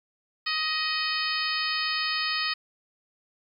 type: harmonic tone with a mistuned harmonic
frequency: 627 Hz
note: D#5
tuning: 13 cents sharp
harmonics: 2 / 3 / 4 / 5 / 6 / 7 / 8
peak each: -33 / -32 / -33 / -35 / -37 / -31 / -34 dBFS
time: 0.46-2.54 s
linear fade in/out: 10 ms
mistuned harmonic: 5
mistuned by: -41 cents
effects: 10-bit